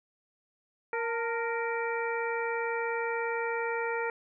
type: harmonic tone with a mistuned harmonic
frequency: 466.2 Hz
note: A#4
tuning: in tune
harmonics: 1 / 2 / 3 / 4 / 5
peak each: -32 / -35 / -37 / -38 / -39 dBFS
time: 0.93-4.1 s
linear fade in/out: 2 ms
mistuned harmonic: 2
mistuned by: -53 cents
effects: none